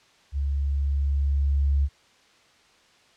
sine tone with level ramp, 70 Hz, C#2, 18 cents sharp, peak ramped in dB -23 to -18 dBFS, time 0.32-1.89 s, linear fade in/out 50 ms, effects white hiss -58 dBFS RMS until 3.16 s + low-pass 5000 Hz 12 dB/octave

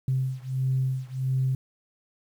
sine beating tone pair, 130.4 / 131.9 Hz, C3 / C3, -5 / +14 cents, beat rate 1.5 Hz, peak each -26 / -27 dBFS, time 0.08-1.55 s, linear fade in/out 2 ms, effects tanh soft clip ceiling -16 dBFS + 9-bit

